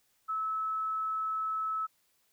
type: tone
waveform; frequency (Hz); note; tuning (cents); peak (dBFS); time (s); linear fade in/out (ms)
sine; 1300; E6; -24; -30; 0.28-1.87; 20
effects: white hiss -72 dBFS RMS until 2.32 s